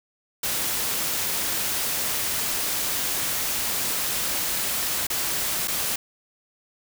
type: noise with dropouts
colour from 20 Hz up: white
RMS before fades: -26 dBFS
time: 0.43-5.96 s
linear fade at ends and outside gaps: 5 ms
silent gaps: 5.069-5.1 / 5.675-5.68 s
effects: none